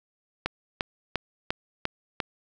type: click train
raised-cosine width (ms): 0.3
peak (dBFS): -10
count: 6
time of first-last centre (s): 0.46-2.202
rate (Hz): 2.87
effects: none

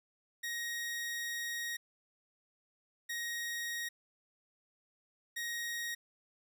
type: tone bursts at uneven times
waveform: sawtooth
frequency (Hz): 1880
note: A#6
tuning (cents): +14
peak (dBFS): -33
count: 3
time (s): 0.43-1.77 / 3.09-3.89 / 5.36-5.95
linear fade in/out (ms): 10
effects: none

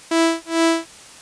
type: tone with tremolo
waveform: sawtooth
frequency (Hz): 329.6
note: E4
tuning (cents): 0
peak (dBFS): -9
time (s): 0.11-0.89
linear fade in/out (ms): 5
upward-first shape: sine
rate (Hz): 2.3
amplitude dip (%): 100
effects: white hiss -42 dBFS RMS until 1.21 s + resampled to 22050 Hz

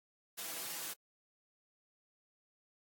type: noise with comb filter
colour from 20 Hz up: white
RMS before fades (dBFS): -42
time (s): 0.37-0.94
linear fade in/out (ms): 20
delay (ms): 6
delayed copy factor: +0.7
effects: high-pass 200 Hz 12 dB/octave + AAC 64 kbps

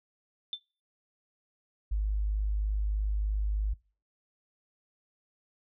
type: tone with exponential decay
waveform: sine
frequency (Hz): 3546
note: A7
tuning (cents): +13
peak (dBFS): -28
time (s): 0.53-0.61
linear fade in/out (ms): 1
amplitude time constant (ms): 17
type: tone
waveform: sine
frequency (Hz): 51.6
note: G#1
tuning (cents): -10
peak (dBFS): -26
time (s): 1.91-3.74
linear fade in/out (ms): 10
effects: noise-tail reverb RT60 0.4 s tail -25 dB re dry

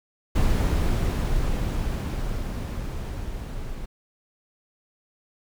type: noise with level ramp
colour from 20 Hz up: brown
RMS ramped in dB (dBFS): -20 to -34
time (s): 0.35-3.86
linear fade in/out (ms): 10
effects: none

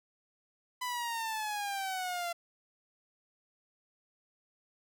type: exponential sweep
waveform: sawtooth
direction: down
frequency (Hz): 1005 to 682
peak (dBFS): -30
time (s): 0.81-2.33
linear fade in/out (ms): 10
effects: none

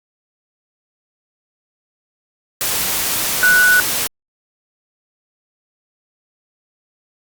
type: tone in noise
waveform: sine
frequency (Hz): 1480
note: F#6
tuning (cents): 0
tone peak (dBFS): -9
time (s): 3.43-3.8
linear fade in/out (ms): 0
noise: white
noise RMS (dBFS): -19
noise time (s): 2.61-4.07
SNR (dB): +7
effects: Opus 48 kbps

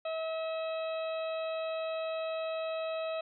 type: harmonic tone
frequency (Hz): 644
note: E5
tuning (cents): -41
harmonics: 1 / 2 / 3 / 4 / 5 / 6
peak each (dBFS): -33 / -43 / -54 / -45 / -53 / -49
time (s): 0.05-3.21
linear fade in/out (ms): 5
effects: none

